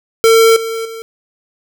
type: tone with level steps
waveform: square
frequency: 451.9 Hz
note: A4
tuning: 46 cents sharp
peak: -6 / -19 / -26 dBFS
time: 0.24-1.02 s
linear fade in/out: 0 ms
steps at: 0.56 / 0.85 s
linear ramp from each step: 5 ms
effects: none